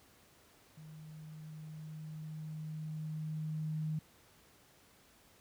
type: tone with level ramp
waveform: sine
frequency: 155.56 Hz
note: D#3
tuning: in tune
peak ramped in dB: -49 to -33 dBFS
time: 0.77-3.99 s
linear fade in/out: 5 ms
effects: pink hiss -64 dBFS RMS until 5.4 s + high-pass 60 Hz 12 dB/octave